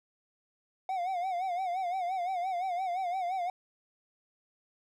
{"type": "tone with vibrato", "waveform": "triangle", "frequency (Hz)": 731, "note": "F#5", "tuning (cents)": -21, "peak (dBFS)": -28, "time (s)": [0.89, 3.5], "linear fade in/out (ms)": 2, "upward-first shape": "sine", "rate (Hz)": 5.8, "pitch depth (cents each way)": 98, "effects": []}